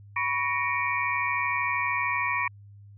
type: tone cluster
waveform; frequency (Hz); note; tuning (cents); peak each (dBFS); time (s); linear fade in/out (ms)
sine; 980 / 1113 / 1863 / 2254 / 2394; B5 / C#6 / A#6 / C#7 / D7; -14 / +7 / -2 / +28 / +33; -31; 0.16-2.48; 5
effects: added 101 Hz sine -46 dBFS peak until 2.97 s